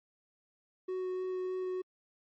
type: tone with vibrato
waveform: triangle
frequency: 370 Hz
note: F#4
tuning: in tune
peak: -31 dBFS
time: 0.88-1.82 s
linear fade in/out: 10 ms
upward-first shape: sine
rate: 3.3 Hz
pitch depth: 8 cents each way
effects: MP3 32 kbps